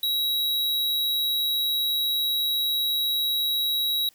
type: tone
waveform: square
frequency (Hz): 3862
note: B7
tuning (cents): -39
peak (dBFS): -23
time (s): 0.03-4.09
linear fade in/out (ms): 2
effects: white hiss -59 dBFS RMS until 4.14 s